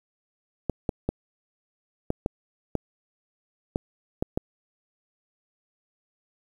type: clicks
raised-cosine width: 2 ms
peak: -11 dBFS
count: 9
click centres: 0.697 / 0.892 / 1.09 / 2.104 / 2.261 / 2.753 / 3.759 / 4.225 / 4.375 s
effects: 8-bit